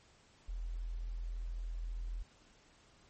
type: tone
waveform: sine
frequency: 41.86 Hz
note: E1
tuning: 27 cents sharp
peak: -37 dBFS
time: 0.48-2.23 s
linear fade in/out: 10 ms
effects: pink hiss -65 dBFS RMS until 3.09 s + MP3 32 kbps